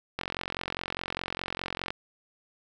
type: click train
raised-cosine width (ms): 0.3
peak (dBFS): -15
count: 78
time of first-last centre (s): 0.19-1.905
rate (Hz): 44.9
effects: none